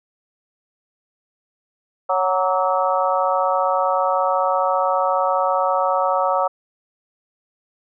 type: harmonic tone with a mistuned harmonic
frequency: 185.2 Hz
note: F#3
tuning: 2 cents sharp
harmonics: 3 / 4 / 5 / 6 / 7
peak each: -21 / -22 / -23 / -24 / -24 dBFS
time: 2.09-6.48 s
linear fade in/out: 10 ms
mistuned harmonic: 6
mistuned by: +55 cents
effects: none